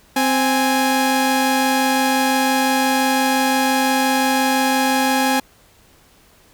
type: tone pair together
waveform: sawtooth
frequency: 261.4 / 830 Hz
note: C4 / G#5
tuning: -1 / -1 cents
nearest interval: octave + minor sixth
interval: 2000 cents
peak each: -14 / -14 dBFS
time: 0.16-5.4 s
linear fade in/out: 5 ms
effects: pink hiss -52 dBFS RMS until 6.53 s